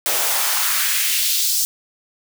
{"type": "noise with high-pass filter sweep", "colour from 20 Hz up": "white", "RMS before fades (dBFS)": -19, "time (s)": [0.06, 1.65], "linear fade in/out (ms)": 0, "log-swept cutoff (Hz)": [450, 5800], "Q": 1.5, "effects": []}